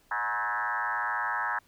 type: tone with frequency modulation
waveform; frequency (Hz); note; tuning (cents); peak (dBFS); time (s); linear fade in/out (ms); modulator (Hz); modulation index
sine; 1295; E6; -31; -27; 0.11-1.59; 5; 112; 4.2
effects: pink hiss -64 dBFS RMS until 1.67 s